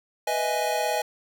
square chord, E major seventh, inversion second, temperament equal, 493.9 / 622.3 / 659.3 / 830.6 Hz, B4 / D#5 / E5 / G#5, 0 / 0 / 0 / 0 cents, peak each -32 / -29 / -33 / -28 dBFS, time 0.27-1.02 s, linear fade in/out 5 ms, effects none

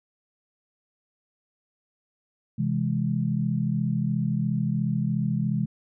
sine chord, C augmented, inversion none, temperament equal, 130.81 / 164.81 / 207.7 Hz, C3 / E3 / G#3, 0 / 0 / 0 cents, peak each -27 dBFS, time 2.58-5.66 s, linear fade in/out 10 ms, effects none

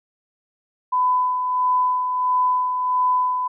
sine tone with tremolo, 1003 Hz, B5, 26 cents sharp, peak -15 dBFS, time 0.92-3.48 s, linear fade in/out 10 ms, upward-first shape sine, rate 1.5 Hz, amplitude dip 45%, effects none

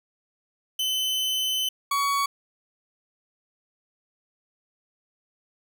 40% pulse tone pair in turn, 3040 / 1124.3 Hz, F#7 / C#6, +46 / +24 cents, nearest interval octave + perfect fourth, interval 1722 cents, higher first, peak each -23 / -21 dBFS, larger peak second, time 0.79-1.69 / 1.91-2.26 s, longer first, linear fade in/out 5 ms, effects none

